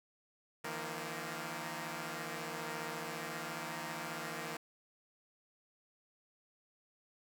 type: chord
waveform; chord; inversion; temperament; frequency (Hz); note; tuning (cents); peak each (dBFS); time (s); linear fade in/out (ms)
5% pulse; Eb suspended second; none; equal with one note detuned; 155.56 / 170.23 / 233.1; Eb3 / F3 / Bb3; 0 / -44 / 0; -33; 0.64-4.57; 5
effects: none